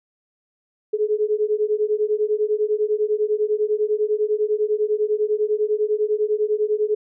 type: beating tone pair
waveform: sine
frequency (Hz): 419.7 / 429.7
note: G#4 / A4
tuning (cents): +18 / -41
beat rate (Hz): 10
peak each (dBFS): -21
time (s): 0.93-6.95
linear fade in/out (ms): 10
effects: none